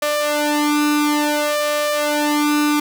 sawtooth tone with flanger, 296.6 Hz, D4, 17 cents sharp, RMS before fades -18 dBFS, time 0.02-2.8 s, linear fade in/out 5 ms, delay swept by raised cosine 1.6 to 2.6 ms, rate 0.58 Hz, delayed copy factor +0.95, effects none

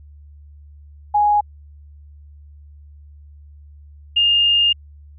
sine tone pair in turn, 830.6 / 2823 Hz, G#5 / F7, 0 / +18 cents, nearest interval octave + major sixth, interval 2118 cents, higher second, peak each -12 dBFS, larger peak neither, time 1.14-1.41 / 4.16-4.73 s, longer second, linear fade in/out 10 ms, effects added 73 Hz sine -40 dBFS peak until 5.18 s

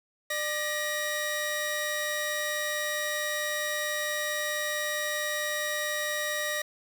sawtooth tone pair together, 598.5 / 1900 Hz, D5 / A#6, +33 / +33 cents, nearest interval octave + minor sixth, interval 2000 cents, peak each -29 / -27 dBFS, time 0.3-6.62 s, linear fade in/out 5 ms, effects 8-bit

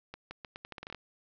accelerating click train, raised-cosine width 0.3 ms, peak -26 dBFS, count 12, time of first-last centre 0.14-0.947 s, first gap 170 ms, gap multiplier 0.81, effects resampled to 16000 Hz + 11-bit

